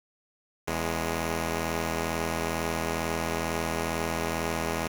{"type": "tone pair together", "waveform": "5% pulse", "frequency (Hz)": [82.19, 207.7], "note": ["E2", "G#3"], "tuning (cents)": [-5, 0], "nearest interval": "octave + major third", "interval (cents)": 1605, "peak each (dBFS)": [-18, -22], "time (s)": [0.67, 4.88], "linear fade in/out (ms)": 10, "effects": ["7-bit"]}